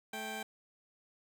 15% pulse tone pair together, 217.4 / 784 Hz, A3 / G5, -21 / 0 cents, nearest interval octave + minor seventh, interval 2221 cents, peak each -37 / -34 dBFS, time 0.13-0.43 s, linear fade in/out 5 ms, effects none

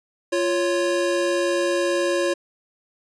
square tone pair together, 348.3 / 554.4 Hz, F4 / C#5, -5 / 0 cents, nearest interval minor sixth, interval 805 cents, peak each -23 / -23 dBFS, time 0.32-2.34 s, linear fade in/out 10 ms, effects resampled to 22050 Hz

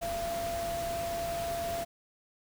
sine tone in noise, 680 Hz, F5, 46 cents flat, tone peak -32 dBFS, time 0.01-1.85 s, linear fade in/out 20 ms, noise pink, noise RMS -40 dBFS, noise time 0.01-1.85 s, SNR +5 dB, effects none

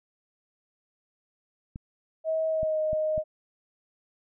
clicks, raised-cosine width 5 ms, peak -25 dBFS, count 4, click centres 1.759 / 2.631 / 2.931 / 3.179 s
sine tone with pitch glide, 639 to 621.2 Hz, D#5 to D#5, +46 to -3 cents, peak -24 dBFS, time 2.24-3.24 s, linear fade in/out 50 ms, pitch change -49 cents, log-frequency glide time 2.48-2.8 s
effects none

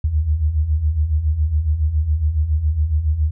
sine beating tone pair, 71.8 / 79 Hz, D2 / D#2, -39 / +27 cents, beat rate 7.2 Hz, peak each -22 / -16 dBFS, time 0.04-3.31 s, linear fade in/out 5 ms, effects none

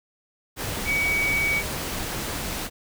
sine tone in noise, 2261 Hz, C#7, 34 cents sharp, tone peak -21 dBFS, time 0.85-1.63 s, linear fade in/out 50 ms, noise pink, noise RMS -30 dBFS, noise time 0.56-2.7 s, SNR +6 dB, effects none

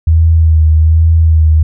sine tone with vibrato, 80 Hz, D#2, 49 cents sharp, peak -4 dBFS, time 0.07-1.63 s, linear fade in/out 5 ms, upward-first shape sine, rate 1.2 Hz, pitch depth 35 cents each way, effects none

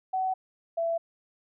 sine tone pair in turn, 753 / 667.8 Hz, F#5 / E5, +30 / +22 cents, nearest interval major second, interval 208 cents, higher first, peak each -25 dBFS, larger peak neither, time 0.13-0.34 / 0.77-0.98 s, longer neither, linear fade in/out 10 ms, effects none

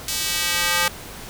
square tone with high-pass filter sweep, 174.61 Hz, F3, in tune, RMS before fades -22 dBFS, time 0.08-0.88 s, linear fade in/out 2 ms, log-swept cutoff 4600 to 1200 Hz, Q 0.78, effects pink hiss -37 dBFS RMS until 1.29 s

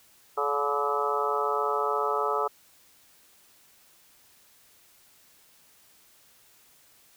harmonic tone with a mistuned harmonic, 143.3 Hz, D3, 42 cents flat, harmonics 3 / 4 / 5 / 6 / 7 / 8 / 9, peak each -30 / -34 / -34 / -33 / -34 / -32 / -30 dBFS, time 0.37-2.48 s, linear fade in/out 10 ms, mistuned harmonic 8, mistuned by +43 cents, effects white hiss -59 dBFS RMS until 7.16 s

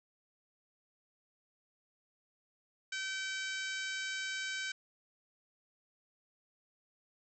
harmonic tone with a mistuned harmonic, 769 Hz, G5, 33 cents flat, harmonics 2 / 3 / 4 / 5 / 6 / 7 / 8 / 9 / 10, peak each -39 / -43 / -45 / -47 / -49 / -50 / -51 / -52 / -53 dBFS, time 2.92-4.72 s, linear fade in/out 5 ms, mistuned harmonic 8, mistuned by +23 cents, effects none

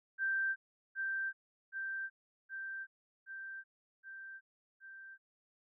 sine tone with echo, 1568 Hz, G6, in tune, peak -31 dBFS, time 0.18-0.56 s, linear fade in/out 50 ms, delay 770 ms, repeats 6, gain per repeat -3 dB, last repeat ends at 5.18 s, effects none

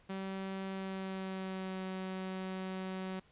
sawtooth tone with pitch glide, 192.1 to 188.04 Hz, G3 to F#3, -35 to +28 cents, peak -34 dBFS, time 0.09-3.2 s, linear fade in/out 10 ms, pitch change -37 cents, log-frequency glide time 0.68-1.82 s, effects pink hiss -66 dBFS RMS until 3.31 s + resampled to 8000 Hz

